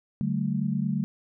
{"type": "chord", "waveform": "sine", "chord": "D suspended fourth", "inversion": "none", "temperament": "equal with one note detuned", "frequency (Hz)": [146.83, 190.97, 220], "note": ["D3", "G3", "A3"], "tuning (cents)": [0, -45, 0], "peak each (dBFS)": [-29, -28, -29], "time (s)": [0.21, 1.04], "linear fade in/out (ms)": 0, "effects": []}